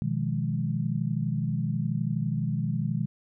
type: chord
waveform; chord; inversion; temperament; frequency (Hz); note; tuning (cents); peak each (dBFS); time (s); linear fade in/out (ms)
sine; F half-diminished seventh; second; equal; 123.47 / 155.56 / 174.61 / 207.7; Cb3 / Eb3 / F3 / Ab3; 0 / 0 / 0 / 0; -30 / -29 / -34 / -32; 0.02-3.06; 0
effects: none